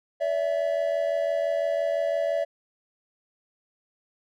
triangle tone pair together, 573.4 / 659.3 Hz, D5 / E5, -42 / 0 cents, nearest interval major second, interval 242 cents, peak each -24 dBFS, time 0.2-2.45 s, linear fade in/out 20 ms, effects none

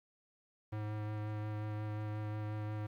square tone with vibrato, 106.3 Hz, G#2, 41 cents sharp, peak -38 dBFS, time 0.72-2.87 s, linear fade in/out 10 ms, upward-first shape sine, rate 5.6 Hz, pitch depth 12 cents each way, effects low-pass 2000 Hz 12 dB/octave + 11-bit

